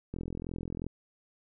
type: click train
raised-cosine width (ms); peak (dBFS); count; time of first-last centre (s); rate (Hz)
3; -24; 32; 0.14-0.866; 42.7
effects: none